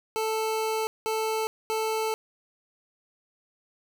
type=tone bursts at uneven times; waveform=25% pulse; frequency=440 Hz; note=A4; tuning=in tune; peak=-22 dBFS; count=3; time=0.16-0.87 / 1.06-1.47 / 1.7-2.14 s; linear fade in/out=0 ms; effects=none